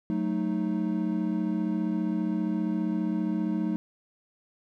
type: chord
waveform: triangle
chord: D# diminished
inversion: first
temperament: equal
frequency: 185 / 220 / 311.1 Hz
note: F#3 / A3 / D#4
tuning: 0 / 0 / 0 cents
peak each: -28 dBFS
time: 0.1-3.76 s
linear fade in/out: 0 ms
effects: none